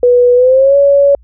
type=tone with pitch glide; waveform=sine; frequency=490 to 562.9 Hz; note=B4 to C#5; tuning=-14 to +26 cents; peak=-4 dBFS; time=0.03-1.15 s; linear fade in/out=2 ms; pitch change=+240 cents; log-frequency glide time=0.35-0.76 s; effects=added 59 Hz sine -39 dBFS peak until 1.23 s